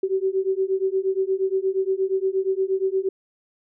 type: beating tone pair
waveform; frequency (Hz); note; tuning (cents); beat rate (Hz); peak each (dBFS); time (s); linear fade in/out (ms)
sine; 378.3 / 386.8; F#4 / G4; +38 / -23; 8.5; -23 / -23; 0.03-3.09; 5
effects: none